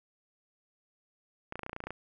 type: clicks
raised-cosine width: 0.5 ms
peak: -23 dBFS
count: 12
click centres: 1.524 / 1.556 / 1.593 / 1.633 / 1.664 / 1.695 / 1.731 / 1.764 / 1.804 / 1.839 / 1.87 / 1.906 s
effects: none